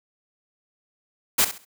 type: noise with echo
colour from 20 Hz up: white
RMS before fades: -18 dBFS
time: 1.38-1.45 s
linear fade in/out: 10 ms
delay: 67 ms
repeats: 3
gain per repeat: -12 dB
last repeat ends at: 1.651 s
effects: none